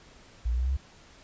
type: exponential sweep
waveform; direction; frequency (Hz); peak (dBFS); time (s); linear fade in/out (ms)
sine; up; 56.5 to 69.3; -24; 0.45-0.77; 10
effects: pink hiss -54 dBFS RMS until 1.23 s + resampled to 16000 Hz